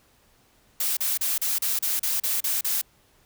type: noise bursts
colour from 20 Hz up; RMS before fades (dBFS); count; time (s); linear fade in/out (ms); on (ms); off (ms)
blue; -25; 10; 0.8-2.815; 5; 170; 35
effects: pink hiss -61 dBFS RMS until 3.25 s